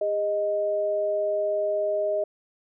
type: tone pair together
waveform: sine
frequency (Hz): 405.8 / 622.3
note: G#4 / D#5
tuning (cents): -40 / 0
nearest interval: perfect fifth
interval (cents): 740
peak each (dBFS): -30 / -23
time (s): 0.01-2.24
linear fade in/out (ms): 5
effects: none